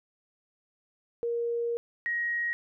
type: tone pair in turn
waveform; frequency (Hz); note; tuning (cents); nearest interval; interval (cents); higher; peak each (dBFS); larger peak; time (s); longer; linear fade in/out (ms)
sine; 470 / 1888.7; A#4 / A#6; +14 / +22; 2 octaves; 2408; second; -27; neither; 1.23-1.77 / 2.06-2.53; first; 0
effects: none